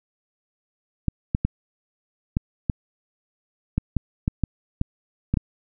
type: clicks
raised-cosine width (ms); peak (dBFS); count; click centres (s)
5; -8; 12; 1.083 / 1.349 / 1.45 / 2.369 / 2.698 / 3.78 / 3.967 / 4.279 / 4.437 / 4.814 / 5.34 / 5.372
effects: none